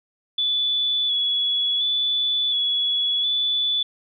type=tone with vibrato; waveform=sine; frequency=3425 Hz; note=A7; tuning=47 cents flat; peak=-19 dBFS; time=0.38-3.83 s; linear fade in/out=5 ms; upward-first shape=square; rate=0.7 Hz; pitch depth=23 cents each way; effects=none